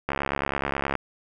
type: click train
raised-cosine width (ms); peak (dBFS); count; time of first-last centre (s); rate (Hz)
0.5; -10; 61; 0.09-0.953; 69.5
effects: none